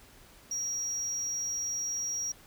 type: tone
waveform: sine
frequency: 5680 Hz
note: F8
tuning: 28 cents sharp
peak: -28 dBFS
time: 0.51-2.32 s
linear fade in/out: 5 ms
effects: tanh soft clip ceiling -30 dBFS + pink hiss -56 dBFS RMS until 2.46 s